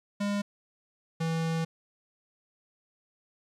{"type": "tone pair in turn", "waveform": "square", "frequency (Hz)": [203.2, 163.36], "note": ["G#3", "E3"], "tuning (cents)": [-38, -15], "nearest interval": "major third", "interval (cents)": 377, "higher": "first", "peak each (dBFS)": [-28, -28], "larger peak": "neither", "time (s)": [[0.2, 0.42], [1.2, 1.65]], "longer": "second", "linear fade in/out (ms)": 10, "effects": ["low-pass 8000 Hz 12 dB/octave", "11-bit"]}